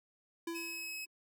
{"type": "tone with exponential decay", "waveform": "square", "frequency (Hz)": 335.5, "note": "E4", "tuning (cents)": 31, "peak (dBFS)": -36, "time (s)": [0.47, 1.07], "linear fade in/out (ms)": 5, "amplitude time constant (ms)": 130}
{"type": "tone", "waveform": "sawtooth", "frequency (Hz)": 2564, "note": "E7", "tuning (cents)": -49, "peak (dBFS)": -37, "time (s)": [0.54, 1.06], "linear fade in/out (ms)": 20}
{"effects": []}